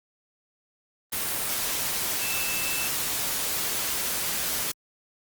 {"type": "tone in noise", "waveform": "sine", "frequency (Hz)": 2647, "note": "E7", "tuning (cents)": 7, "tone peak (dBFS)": -32, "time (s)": [2.21, 2.88], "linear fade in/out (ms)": 10, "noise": "white", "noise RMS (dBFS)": -28, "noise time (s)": [1.12, 4.72], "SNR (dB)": -7, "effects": ["Opus 32 kbps"]}